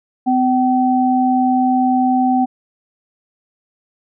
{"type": "tone pair together", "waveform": "sine", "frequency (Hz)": [254.3, 765], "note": ["C4", "G5"], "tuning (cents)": [-49, -42], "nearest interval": "octave + perfect fifth", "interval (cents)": 1907, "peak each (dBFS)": [-14, -15], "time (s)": [0.26, 2.46], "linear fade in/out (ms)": 20, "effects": []}